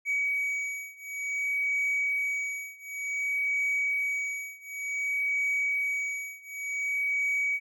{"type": "beating tone pair", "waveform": "triangle", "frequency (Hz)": [2266, 2266.55], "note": ["C#7", "C#7"], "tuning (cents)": [37, 38], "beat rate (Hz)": 0.55, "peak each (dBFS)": [-28, -29], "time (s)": [0.05, 7.6], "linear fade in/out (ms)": 50, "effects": ["tanh soft clip ceiling -19 dBFS"]}